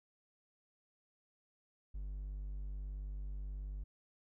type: tone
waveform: triangle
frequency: 49.27 Hz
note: G1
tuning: 10 cents sharp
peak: -38 dBFS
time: 1.94-3.84 s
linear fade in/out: 10 ms
effects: none